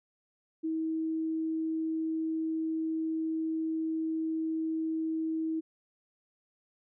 sine tone, 320.4 Hz, E4, 49 cents flat, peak -29 dBFS, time 0.63-5.61 s, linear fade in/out 20 ms, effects none

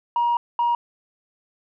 sine tone bursts at uneven times, 950 Hz, A#5, 33 cents sharp, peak -16 dBFS, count 2, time 0.16-0.37 / 0.59-0.75 s, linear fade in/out 2 ms, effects tanh soft clip ceiling -15 dBFS

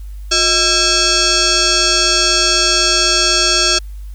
sine tone with frequency modulation, 630 Hz, D#5, 21 cents sharp, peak -10 dBFS, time 0.31-3.79 s, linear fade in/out 10 ms, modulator 988 Hz, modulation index 6.2, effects added 50 Hz sine -26 dBFS peak until 4.14 s + white hiss -52 dBFS RMS until 4.14 s

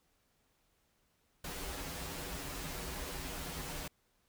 pink noise with comb filter, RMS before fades -42 dBFS, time 1.44-3.88 s, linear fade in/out 5 ms, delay 9.2 ms, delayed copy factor -0.95, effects pink hiss -75 dBFS RMS until 4.28 s

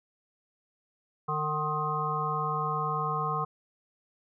harmonic tone with a mistuned harmonic, 151.5 Hz, D#3, 46 cents flat, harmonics 1 / 3 / 5 / 7 / 8, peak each -34 / -37 / -36 / -31 / -33 dBFS, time 1.28-3.45 s, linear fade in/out 10 ms, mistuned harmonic 8, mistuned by +56 cents, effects none

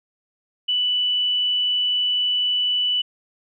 sine tone, 2972 Hz, F#7, 7 cents sharp, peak -18 dBFS, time 0.68-3.02 s, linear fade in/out 10 ms, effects none

